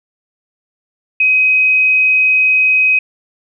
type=tone; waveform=sine; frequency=2525 Hz; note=D#7; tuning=25 cents sharp; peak=-8 dBFS; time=1.2-2.99 s; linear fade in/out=5 ms; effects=none